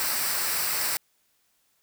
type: noise with comb filter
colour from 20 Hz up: white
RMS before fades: -27 dBFS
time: 0-0.97 s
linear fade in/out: 0 ms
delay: 0.3 ms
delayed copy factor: -0.55
effects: white hiss -69 dBFS RMS until 1.82 s